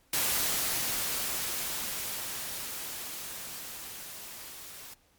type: noise with level ramp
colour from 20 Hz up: white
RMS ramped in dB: -28 to -46 dBFS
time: 0.13-4.94 s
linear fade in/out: 5 ms
effects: pink hiss -66 dBFS RMS until 5.18 s + MP3 96 kbps

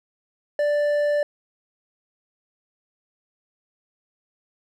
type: tone with hard clipping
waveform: triangle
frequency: 587.3 Hz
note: D5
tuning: in tune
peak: -20 dBFS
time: 0.59-1.23 s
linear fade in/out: 2 ms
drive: 9 dB
effects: none

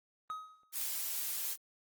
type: tone with exponential decay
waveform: triangle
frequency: 1263 Hz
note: D#6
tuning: 26 cents sharp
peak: -33 dBFS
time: 0.3-0.74 s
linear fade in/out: 0 ms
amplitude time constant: 94 ms
type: noise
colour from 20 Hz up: blue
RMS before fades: -37 dBFS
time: 0.72-1.57 s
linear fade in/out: 50 ms
effects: Opus 24 kbps

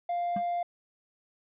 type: tone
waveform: triangle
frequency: 698.5 Hz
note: F5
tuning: in tune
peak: -25 dBFS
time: 0.09-0.63 s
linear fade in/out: 5 ms
type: tone with exponential decay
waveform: triangle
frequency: 200.7 Hz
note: G3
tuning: 41 cents sharp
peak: -25 dBFS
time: 0.36-0.44 s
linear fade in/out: 5 ms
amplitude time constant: 17 ms
effects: tanh soft clip ceiling -22 dBFS + resampled to 8000 Hz

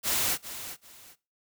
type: noise with echo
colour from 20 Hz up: white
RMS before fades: -27 dBFS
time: 0.03-0.38 s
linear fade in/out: 50 ms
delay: 390 ms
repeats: 2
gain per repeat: -12 dB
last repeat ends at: 1.16 s
effects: noise-tail reverb RT60 0.3 s tail -20 dB re dry

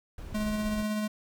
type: noise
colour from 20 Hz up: brown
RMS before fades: -39 dBFS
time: 0.18-0.83 s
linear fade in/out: 2 ms
type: tone with tremolo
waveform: square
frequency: 212.4 Hz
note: G#3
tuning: 39 cents sharp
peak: -28 dBFS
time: 0.34-1.08 s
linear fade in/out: 10 ms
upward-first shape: sine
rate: 16 Hz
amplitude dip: 25%
effects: none

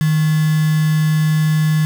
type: tone with quantisation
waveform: sine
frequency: 155.5 Hz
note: D#3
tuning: 1 cent flat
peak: -12 dBFS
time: 0.01-1.85 s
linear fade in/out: 0 ms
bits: 4
effects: none

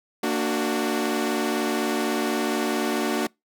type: chord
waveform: sawtooth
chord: Bb augmented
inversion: none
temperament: equal with one note detuned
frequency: 229.5 / 293.7 / 370 Hz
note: Bb3 / D4 / F#4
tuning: -27 / 0 / 0 cents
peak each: -23 dBFS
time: 0.23-3.27 s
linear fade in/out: 5 ms
effects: noise-tail reverb RT60 0.2 s tail -26 dB re dry

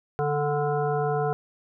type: harmonic tone with a mistuned harmonic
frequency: 146.83 Hz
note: D3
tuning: in tune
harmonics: 1 / 3 / 5 / 7 / 9 / 10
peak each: -28 / -26 / -28 / -36 / -37 / -39 dBFS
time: 0.19-1.33 s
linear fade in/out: 0 ms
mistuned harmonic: 10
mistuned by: -49 cents
effects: none

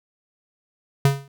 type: tone with exponential decay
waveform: square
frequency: 138.59 Hz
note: C#3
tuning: in tune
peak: -11 dBFS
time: 1.05-1.28 s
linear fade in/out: 2 ms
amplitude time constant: 50 ms
effects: none

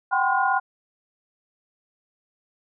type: tone cluster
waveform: sine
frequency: 752 / 789 / 1021 / 1067 / 1432 Hz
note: F#5 / G5 / C6 / C6 / F6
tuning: +28 / +11 / -43 / +34 / +43 cents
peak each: -27 / -23 / -25 / -30 / -24 dBFS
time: 0.11-0.6 s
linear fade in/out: 20 ms
effects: none

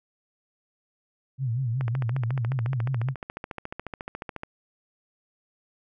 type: tone with vibrato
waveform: sine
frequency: 123.47 Hz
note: B2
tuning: in tune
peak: -24 dBFS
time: 1.38-3.15 s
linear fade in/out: 50 ms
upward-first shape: sine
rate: 5.4 Hz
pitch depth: 160 cents each way
type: click train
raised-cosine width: 0.5 ms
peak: -19 dBFS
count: 38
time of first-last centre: 1.81-4.434 s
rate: 14.1 Hz
effects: none

